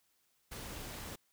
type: noise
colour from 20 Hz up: pink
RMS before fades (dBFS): -45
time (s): 0.51-1.16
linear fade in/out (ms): 10
effects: white hiss -75 dBFS RMS until 1.32 s